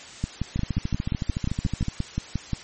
two click trains, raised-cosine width 5 ms, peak -13 / -12 dBFS, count 19 / 14, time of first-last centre 0.56-1.884 / 0.24-2.533 s, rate 13.6 / 5.67 Hz, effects white hiss -42 dBFS RMS until 2.63 s + MP3 32 kbps

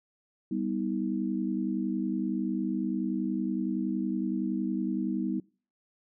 sine chord, G augmented, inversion none, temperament equal with one note detuned, 196 / 246.9 / 317.5 Hz, G3 / B3 / D#4, 0 / 0 / +35 cents, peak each -32 dBFS, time 0.51-5.4 s, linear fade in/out 5 ms, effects noise-tail reverb RT60 0.4 s tail -24 dB re dry

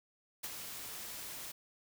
white noise with ADSR envelope, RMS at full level -39 dBFS, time 0.43-1.52 s, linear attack 14 ms, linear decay 33 ms, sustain -6 dB, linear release 8 ms, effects none

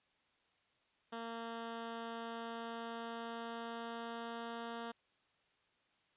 10% pulse tone with pitch glide, 230 to 232.3 Hz, A#3 to A#3, -23 to -6 cents, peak -34 dBFS, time 1.12-4.92 s, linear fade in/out 10 ms, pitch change +17 cents, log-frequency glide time 2.1-4.62 s, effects white hiss -75 dBFS RMS until 6.16 s + resampled to 8000 Hz

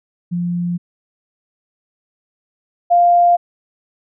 sine tone pair in turn, 174.61 / 698.4 Hz, F3 / F5, 0 / 0 cents, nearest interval 2 octaves, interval 2400 cents, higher second, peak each -17 / -8 dBFS, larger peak second, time 0.31-0.78 / 2.9-3.37 s, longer neither, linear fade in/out 20 ms, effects none

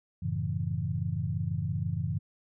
sine chord, F# minor seventh, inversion none, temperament equal, 92.5 / 110 / 138.59 / 164.81 Hz, F#2 / A2 / C#3 / E3, 0 / 0 / 0 / 0 cents, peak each -34 dBFS, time 0.22-2.19 s, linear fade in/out 10 ms, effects none

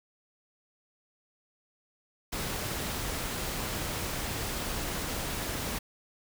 pink noise, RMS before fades -34 dBFS, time 2.32-5.79 s, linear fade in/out 10 ms, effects none

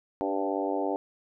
harmonic tone with a mistuned harmonic, 97.5 Hz, G2, 9 cents flat, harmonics 3 / 4 / 5 / 6 / 7 / 8 / 9, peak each -32 / -33 / -34 / -35 / -35 / -36 / -37 dBFS, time 0.21-0.96 s, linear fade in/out 0 ms, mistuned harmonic 5, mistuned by +21 cents, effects none

